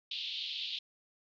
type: band-pass noise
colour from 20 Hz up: pink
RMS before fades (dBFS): -39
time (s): 0.11-0.79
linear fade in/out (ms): 5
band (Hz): 2900 to 4200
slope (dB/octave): 48
effects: none